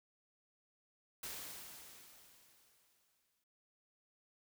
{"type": "noise with exponential decay", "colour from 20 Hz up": "white", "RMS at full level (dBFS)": -44, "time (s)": [1.23, 3.44], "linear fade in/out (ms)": 5, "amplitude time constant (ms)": 480, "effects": []}